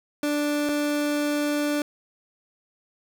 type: tone pair in turn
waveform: 30% pulse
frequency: 293.7 / 293.7 Hz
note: D4 / D4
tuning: 0 / 0 cents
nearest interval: unison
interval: 0 cents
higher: neither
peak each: -20 dBFS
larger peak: neither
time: 0.23-0.69 / 0.69-1.82 s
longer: second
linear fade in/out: 2 ms
effects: none